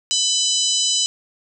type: harmonic tone with a mistuned harmonic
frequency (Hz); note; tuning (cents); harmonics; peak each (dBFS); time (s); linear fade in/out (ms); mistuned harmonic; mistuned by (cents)
998; B5; +18; 3 / 4 / 5 / 6 / 7 / 8; -22 / -23 / -24 / -25 / -25 / -26; 0.11-1.06; 0; 5; +17
effects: none